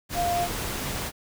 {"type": "tone in noise", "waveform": "sine", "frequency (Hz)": 698.5, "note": "F5", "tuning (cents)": 0, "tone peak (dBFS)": -23, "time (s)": [0.14, 0.48], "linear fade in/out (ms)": 50, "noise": "pink", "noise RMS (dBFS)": -31, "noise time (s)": [0.09, 1.12], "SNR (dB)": 5, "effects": []}